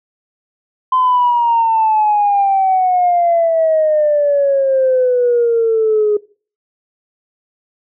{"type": "exponential sweep", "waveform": "sine", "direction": "down", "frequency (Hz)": [1033, 415.3], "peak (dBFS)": -9, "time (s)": [0.92, 6.17], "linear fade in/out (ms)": 5, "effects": ["noise-tail reverb RT60 0.4 s tail -21 dB re dry", "tanh soft clip ceiling -5 dBFS"]}